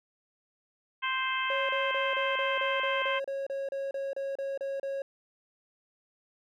harmonic tone, 523 Hz, C5, 1 cent flat, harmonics 2 / 3 / 4 / 5 / 6, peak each -32 / -34 / -35 / -36 / -37 dBFS, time 1.02-3.2 s, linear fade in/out 20 ms
triangle tone bursts, 548 Hz, C#5, 20 cents flat, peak -29 dBFS, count 16, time 1.5-5.02 s, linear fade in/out 2 ms, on 190 ms, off 32 ms
effects none

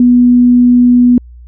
sine tone, 245.1 Hz, B3, 13 cents flat, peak -3 dBFS, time 0-1.18 s, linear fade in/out 2 ms, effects added 60 Hz sine -31 dBFS peak until 1.47 s

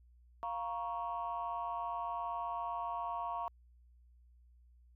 sine chord, Bb minor, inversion second, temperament equal with one note detuned, 698.5 / 941 / 1108.7 Hz, F5 / Bb5 / Db6, 0 / +16 / 0 cents, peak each -40 / -39 / -40 dBFS, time 0.43-3.48 s, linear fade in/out 0 ms, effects tanh soft clip ceiling -29 dBFS + added 60 Hz sine -60 dBFS peak until 4.95 s

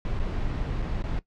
brown noise with dropouts, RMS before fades -28 dBFS, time 0.05-1.19 s, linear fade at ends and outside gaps 1 ms, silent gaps 0.192-0.197 / 0.82-0.824 / 1.023-1.039 s, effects noise-tail reverb RT60 0.1 s tail -17 dB re dry + low-pass 4000 Hz 12 dB/octave

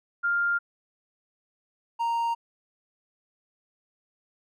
sine / triangle tone pair in turn, 1400 / 929.8 Hz, F6 / A#5, +4 / -5 cents, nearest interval perfect fifth, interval 709 cents, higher first, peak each -22 dBFS, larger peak neither, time 0.23-0.59 / 1.99-2.35 s, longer neither, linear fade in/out 20 ms, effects none

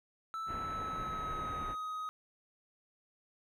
triangle tone with pitch glide, 1318.5 to 1257.5 Hz, E6 to D#6, 0 to +18 cents, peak -35 dBFS, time 0.34-2.09 s, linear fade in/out 0 ms, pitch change -82 cents, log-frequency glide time 0.55-1.68 s
pink low-pass noise, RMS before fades -44 dBFS, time 0.46-1.76 s, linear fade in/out 50 ms, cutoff 2100 Hz, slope 24 dB/octave
effects none

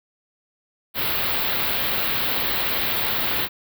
white band-stop noise, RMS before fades -23 dBFS, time 0.94-3.49 s, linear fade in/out 50 ms, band 4300 to 14000 Hz, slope 48 dB/octave, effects none

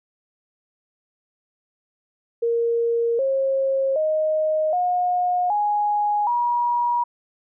sine tone with pitch steps, 466.2 / 538.6 / 622.3 / 719 / 830.7 / 959.7 Hz, A#4 / C#5 / D#5 / F#5 / G#5 / B5, 0 / -50 / 0 / -50 / 0 / -50 cents, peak -18 dBFS, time 2.42-7.04 s, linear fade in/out 10 ms, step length 770 ms, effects none

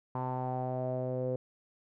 sawtooth tone with low-pass filter sweep, 127.7 Hz, C3, 42 cents flat, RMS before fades -34 dBFS, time 0.15-1.36 s, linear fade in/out 2 ms, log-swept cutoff 950 to 500 Hz, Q 6.5, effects none

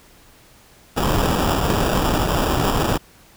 pink noise with sample-and-hold, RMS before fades -19 dBFS, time 0.96-2.98 s, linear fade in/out 20 ms, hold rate 2100 Hz, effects pink hiss -50 dBFS RMS until 3.36 s

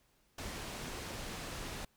pink low-pass noise, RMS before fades -43 dBFS, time 0.38-1.85 s, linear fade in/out 5 ms, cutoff 9100 Hz, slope 12 dB/octave, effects pink hiss -72 dBFS RMS until 1.96 s

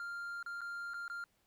triangle tone with dropouts, 1396 Hz, F6, 1 cent flat, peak -38 dBFS, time 0-1.24 s, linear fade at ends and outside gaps 1 ms, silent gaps 0.428-0.462 / 0.608-0.615 / 0.936-0.942 / 1.08-1.099 s, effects pink hiss -75 dBFS RMS until 1.46 s

